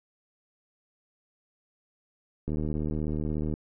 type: click train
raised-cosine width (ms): 3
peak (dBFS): -19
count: 82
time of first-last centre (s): 2.48-3.539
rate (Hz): 76.5
effects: none